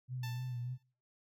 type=tone with vibrato; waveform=sine; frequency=124 Hz; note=B2; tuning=7 cents sharp; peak=-37 dBFS; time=0.08-0.78 s; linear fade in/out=50 ms; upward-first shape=sine; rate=3.4 Hz; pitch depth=51 cents each way
type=tone with exponential decay; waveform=10% pulse; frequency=885 Hz; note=A5; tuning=10 cents sharp; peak=-35 dBFS; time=0.23-0.83 s; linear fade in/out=5 ms; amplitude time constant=130 ms
effects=noise-tail reverb RT60 0.4 s tail -23 dB re dry